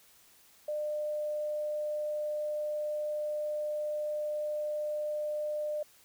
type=tone; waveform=sine; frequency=601 Hz; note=D5; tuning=40 cents sharp; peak=-31 dBFS; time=0.68-5.83 s; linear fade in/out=5 ms; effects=white hiss -61 dBFS RMS until 6.04 s